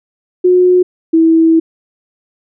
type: tone pair in turn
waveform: sine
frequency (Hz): 362.5 / 325.6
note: F#4 / E4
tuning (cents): -35 / -21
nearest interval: major second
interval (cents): 186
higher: first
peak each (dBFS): -5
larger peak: neither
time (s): 0.44-0.83 / 1.13-1.6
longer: second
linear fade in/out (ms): 10
effects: none